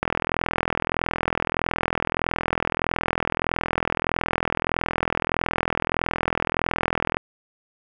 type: click train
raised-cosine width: 0.5 ms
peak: -6 dBFS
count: 298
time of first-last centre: 0.03-7.169 s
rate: 41.6 Hz
effects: none